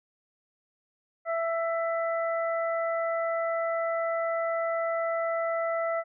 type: harmonic tone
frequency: 664 Hz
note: E5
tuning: 12 cents sharp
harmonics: 1 / 2 / 3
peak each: -27 / -33 / -37 dBFS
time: 1.25-6.04 s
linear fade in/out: 50 ms
effects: none

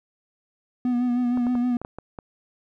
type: tone with vibrato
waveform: triangle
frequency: 245.2 Hz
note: B3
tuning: 12 cents flat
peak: -18 dBFS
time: 0.85-1.77 s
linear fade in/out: 2 ms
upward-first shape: sine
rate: 6.4 Hz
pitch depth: 34 cents each way
type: clicks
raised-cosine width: 1 ms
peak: -21 dBFS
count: 7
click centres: 1.374 / 1.468 / 1.553 / 1.816 / 1.849 / 1.986 / 2.188 s
effects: none

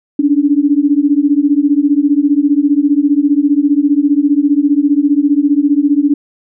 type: beating tone pair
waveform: sine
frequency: 281.3 / 296.3 Hz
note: C#4 / D4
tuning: +26 / +15 cents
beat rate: 15 Hz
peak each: -11 dBFS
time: 0.19-6.14 s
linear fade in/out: 5 ms
effects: none

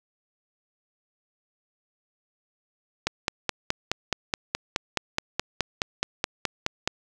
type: click train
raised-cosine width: 0.2 ms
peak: -6 dBFS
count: 19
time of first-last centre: 3.07-6.875 s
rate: 4.73 Hz
effects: none

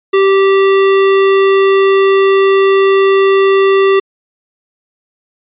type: tone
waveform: square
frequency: 389.7 Hz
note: G4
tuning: 10 cents flat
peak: -7 dBFS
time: 0.13-4 s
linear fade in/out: 10 ms
effects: resampled to 8000 Hz

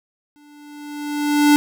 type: tone with exponential growth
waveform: square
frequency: 293.7 Hz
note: D4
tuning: in tune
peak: -9 dBFS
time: 0.36-1.56 s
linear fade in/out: 0 ms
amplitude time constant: 260 ms
effects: none

